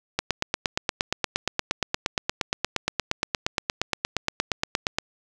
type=click train; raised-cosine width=0.2 ms; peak=-5 dBFS; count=42; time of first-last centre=0.19-4.985 s; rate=8.55 Hz; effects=none